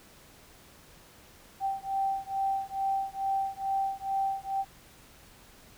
sine beating tone pair, 779 / 781.3 Hz, G5 / G5, -11 / -6 cents, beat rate 2.3 Hz, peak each -31 dBFS, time 1.6-4.65 s, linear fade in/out 50 ms, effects pink hiss -55 dBFS RMS until 5.77 s

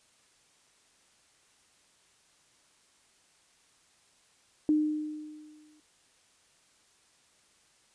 sine tone with exponential decay, 304.5 Hz, D#4, 37 cents flat, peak -20 dBFS, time 4.69-5.8 s, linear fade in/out 1 ms, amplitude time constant 240 ms, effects white hiss -65 dBFS RMS until 7.94 s + resampled to 22050 Hz

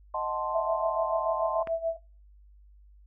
sine chord, D# diminished seventh, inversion none, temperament equal, 622.3 / 740 / 880 / 1046.5 Hz, D#5 / F#5 / A5 / C6, 0 / 0 / 0 / 0 cents, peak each -34 / -37 / -34 / -32 dBFS, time 0.14-1.63 s, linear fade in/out 5 ms
sine tone with tremolo, 659.3 Hz, E5, in tune, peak -23 dBFS, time 0.54-1.97 s, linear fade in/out 10 ms, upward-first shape sine, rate 6.9 Hz, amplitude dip 75%
click, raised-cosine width 0.5 ms, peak -22 dBFS, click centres 1.673 s
effects noise-tail reverb RT60 0.3 s tail -20 dB re dry + added 50 Hz sine -52 dBFS peak until 3.06 s

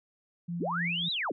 sine tone with tremolo, 172 Hz, F3, 26 cents flat, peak -31 dBFS, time 0.48-1.09 s, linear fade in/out 10 ms, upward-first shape sine, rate 3.5 Hz, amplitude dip 50%
sine linear two-way sweep, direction up then down, 174.7 to 4000 to 174.7 Hz, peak -29 dBFS, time 0.6-1.32 s, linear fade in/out 5 ms, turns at 1.11 s
effects none

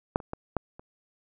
clicks, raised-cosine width 1 ms, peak -8 / -28 / -19 / -12 / -30 dBFS, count 5, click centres 0.159 / 0.202 / 0.334 / 0.567 / 0.795 s, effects none

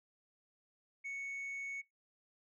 sine tone, 2217 Hz, C#7, in tune, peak -37 dBFS, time 1.04-1.82 s, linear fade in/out 20 ms, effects noise-tail reverb RT60 0.2 s tail -25 dB re dry + tanh soft clip ceiling -39 dBFS

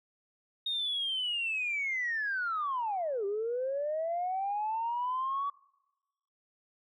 sine linear two-way sweep, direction down then up, 3727 to 389.3 to 1141 Hz, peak -29 dBFS, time 0.66-5.5 s, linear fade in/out 5 ms, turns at 3.25 s, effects noise-tail reverb RT60 1.0 s tail -24 dB re dry + tanh soft clip ceiling -25 dBFS

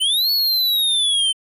square linear two-way sweep, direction up then down, 2960 to 4435 to 3071 Hz, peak -16 dBFS, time 0-1.33 s, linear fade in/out 20 ms, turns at 0.31 s, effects resampled to 32000 Hz

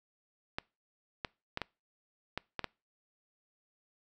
clicks, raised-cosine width 0.3 ms, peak -18 dBFS, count 7, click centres 0.585 / 1.248 / 1.574 / 1.617 / 2.376 / 2.593 / 2.643 s, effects noise-tail reverb RT60 0.3 s tail -25 dB re dry

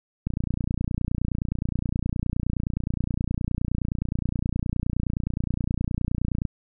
click train, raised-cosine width 5 ms, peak -13 dBFS, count 184, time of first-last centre 0.27-6.452 s, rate 29.6 Hz, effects none

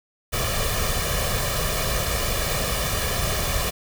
pink noise with comb filter, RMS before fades -24 dBFS, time 0.32-3.71 s, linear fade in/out 20 ms, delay 1.7 ms, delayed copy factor +0.7, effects none

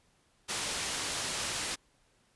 white low-pass noise, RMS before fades -35 dBFS, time 0.48-1.76 s, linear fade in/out 20 ms, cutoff 7900 Hz, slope 12 dB/octave, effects pink hiss -69 dBFS RMS until 2.35 s + resampled to 24000 Hz

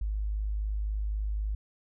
sine tone, 51.91 Hz, G#1, in tune, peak -28 dBFS, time 0.01-1.55 s, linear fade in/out 5 ms, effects none

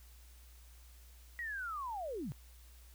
sine linear sweep, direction down, 1942 to 111.3 Hz, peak -38 dBFS, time 1.39-2.32 s, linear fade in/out 0 ms, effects added 60 Hz sine -55 dBFS peak until 2.94 s + white hiss -64 dBFS RMS until 2.94 s

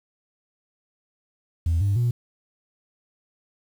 sine tone with pitch steps, 83.1 / 99.97 / 120.27 Hz, E2 / G2 / B2, +15 / +34 / -45 cents, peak -17 dBFS, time 1.66-2.11 s, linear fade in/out 5 ms, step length 150 ms, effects tanh soft clip ceiling -16 dBFS + 8-bit

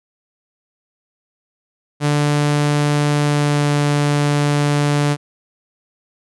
sawtooth tone with pitch glide, 146.83 to 145.73 Hz, D3 to D3, 0 to -13 cents, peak -10 dBFS, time 2-5.17 s, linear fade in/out 50 ms, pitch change -13 cents, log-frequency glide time 3.2-3.72 s, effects resampled to 24000 Hz

